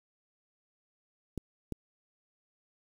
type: clicks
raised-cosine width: 3 ms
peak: -22 dBFS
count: 2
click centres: 1.377 / 1.723 s
effects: 8-bit